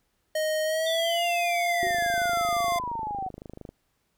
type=tone with pitch glide; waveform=square; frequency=622.3 to 694.5 Hz; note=D#5 to F5; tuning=0 to -10 cents; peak=-25 dBFS; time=0.35-2.79 s; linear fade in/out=5 ms; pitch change=+190 cents; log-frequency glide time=0.64-1.26 s
type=exponential sweep; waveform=sine; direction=down; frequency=3617 to 740 Hz; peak=-29 dBFS; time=0.86-3.29 s; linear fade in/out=10 ms
type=tone with exponential decay; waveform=sine; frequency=371.9 Hz; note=F#4; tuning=9 cents sharp; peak=-28 dBFS; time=1.83-2.1 s; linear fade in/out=0 ms; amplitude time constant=57 ms
type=click train; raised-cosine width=2 ms; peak=-27 dBFS; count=49; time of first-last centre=1.83-3.69 s; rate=25.8 Hz
effects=pink hiss -73 dBFS RMS until 4.17 s